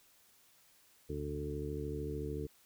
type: harmonic tone with a mistuned harmonic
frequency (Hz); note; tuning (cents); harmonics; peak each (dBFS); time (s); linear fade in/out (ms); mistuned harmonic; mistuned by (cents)
73.42; D2; 0; 1 / 2 / 3 / 4 / 5 / 6; -42 / -43 / -51 / -44 / -45 / -42; 1.09-2.47; 10; 1; +36
effects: white hiss -66 dBFS RMS until 2.65 s